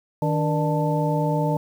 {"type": "tone cluster", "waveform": "sine", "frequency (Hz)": [155.6, 291.7, 473.4, 597, 883], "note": ["D#3", "D4", "A#4", "D5", "A5"], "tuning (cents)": [0, -12, 27, 28, 6], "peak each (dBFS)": [-22, -28, -29, -27, -27], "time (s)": [0.22, 1.57], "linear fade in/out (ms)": 2, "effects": ["8-bit"]}